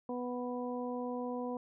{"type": "harmonic tone", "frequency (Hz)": 246.9, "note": "B3", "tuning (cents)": 0, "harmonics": [1, 2, 3, 4], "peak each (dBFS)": [-38, -39, -45, -45], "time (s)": [0.09, 1.57], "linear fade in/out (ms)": 2, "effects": []}